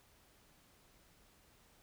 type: silence
effects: pink hiss -67 dBFS RMS until 1.82 s